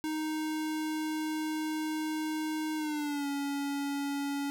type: tone with pitch glide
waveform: square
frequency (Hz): 311.1 to 282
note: D#4 to C#4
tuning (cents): 0 to +30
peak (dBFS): -32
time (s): 0.04-4.5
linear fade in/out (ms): 0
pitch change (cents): -170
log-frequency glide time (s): 2.76-3.27
effects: none